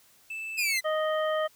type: tone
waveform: triangle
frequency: 2637 Hz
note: E7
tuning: in tune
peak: -32 dBFS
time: 0.3-0.78 s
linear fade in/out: 5 ms
type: linear sweep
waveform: sawtooth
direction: down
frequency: 2531 to 2000 Hz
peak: -22 dBFS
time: 0.57-0.81 s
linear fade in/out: 20 ms
type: harmonic tone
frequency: 622.3 Hz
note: D#5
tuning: in tune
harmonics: 1 / 2 / 3 / 5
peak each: -26 / -32 / -36 / -40 dBFS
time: 0.84-1.48 s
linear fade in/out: 20 ms
effects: white hiss -60 dBFS RMS until 1.55 s